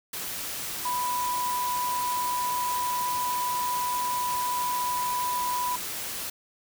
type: tone in noise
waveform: sine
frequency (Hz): 987.8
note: B5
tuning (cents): 0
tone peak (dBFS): -26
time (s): 0.85-5.76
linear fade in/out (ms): 5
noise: white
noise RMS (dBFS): -34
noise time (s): 0.13-6.3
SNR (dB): +5
effects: none